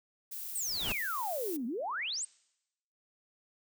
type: noise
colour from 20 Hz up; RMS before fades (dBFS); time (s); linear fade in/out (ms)
violet; -41; 0.31-1.57; 10
type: noise with exponential growth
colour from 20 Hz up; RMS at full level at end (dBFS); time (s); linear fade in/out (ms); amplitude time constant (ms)
pink; -34; 0.52-0.92; 1; 85
type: exponential two-way sweep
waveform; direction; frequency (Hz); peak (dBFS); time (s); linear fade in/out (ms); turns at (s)
sine; down then up; 8870 to 220.3 to 8870; -33; 0.55-2.25; 5; 1.66
effects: noise-tail reverb RT60 0.9 s tail -25 dB re dry